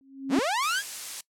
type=tone with exponential growth; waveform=sine; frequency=270.5 Hz; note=C#4; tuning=42 cents flat; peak=-18 dBFS; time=0.01-0.39 s; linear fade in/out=1 ms; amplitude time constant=81 ms
type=linear sweep; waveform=sawtooth; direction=up; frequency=131.1 to 1714 Hz; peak=-21 dBFS; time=0.29-0.83 s; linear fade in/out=50 ms
type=noise; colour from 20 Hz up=blue; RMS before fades=-32 dBFS; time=0.62-1.21 s; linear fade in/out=5 ms
effects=noise-tail reverb RT60 0.1 s tail -21 dB re dry + low-pass 9000 Hz 12 dB/octave